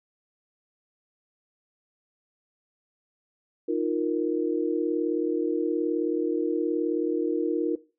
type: chord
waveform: sine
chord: Eb suspended second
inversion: none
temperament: just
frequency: 311.1 / 350 / 466.7 Hz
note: Eb4 / F4 / Bb4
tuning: 0 / +4 / +2 cents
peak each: -28 / -27 / -28 dBFS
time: 3.68-7.76 s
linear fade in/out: 10 ms
effects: noise-tail reverb RT60 0.3 s tail -17 dB re dry